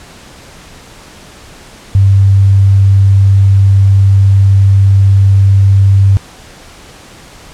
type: tone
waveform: sine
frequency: 98 Hz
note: G2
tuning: in tune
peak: -3 dBFS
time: 1.95-6.17 s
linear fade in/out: 0 ms
effects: pink hiss -35 dBFS RMS until 7.53 s + low-pass 9000 Hz 12 dB/octave